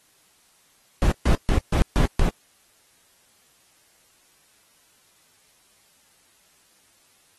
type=noise bursts; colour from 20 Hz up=brown; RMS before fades=-18 dBFS; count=6; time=1.02-2.29 s; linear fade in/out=0 ms; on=95 ms; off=140 ms; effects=white hiss -60 dBFS RMS until 7.38 s + AAC 32 kbps